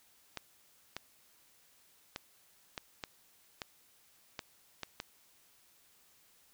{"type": "clicks", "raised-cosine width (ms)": 0.2, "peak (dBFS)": -21, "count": 9, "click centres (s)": [0.373, 0.966, 2.161, 2.778, 3.038, 3.618, 4.392, 4.833, 5.001], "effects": ["white hiss -66 dBFS RMS until 6.53 s"]}